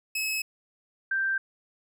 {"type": "tone pair in turn", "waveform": ["sawtooth", "sine"], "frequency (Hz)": [2578, 1569.9], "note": ["E7", "G6"], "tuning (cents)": [-39, 2], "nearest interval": "major sixth", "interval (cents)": 859, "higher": "first", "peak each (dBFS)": -24, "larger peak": "neither", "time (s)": [[0.15, 0.42], [1.11, 1.38]], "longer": "neither", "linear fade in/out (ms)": 5, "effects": []}